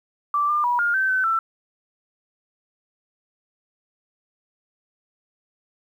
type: tone with pitch steps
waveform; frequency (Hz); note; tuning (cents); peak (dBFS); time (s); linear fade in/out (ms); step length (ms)
sine; 1168 / 1198 / 970 / 1415 / 1546 / 1523 / 1335; D6 / D6 / B5 / F6 / G6 / F#6 / E6; -10 / +34 / -31 / +22 / -24 / +50 / +22; -18; 0.34-1.39; 2; 150
effects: 9-bit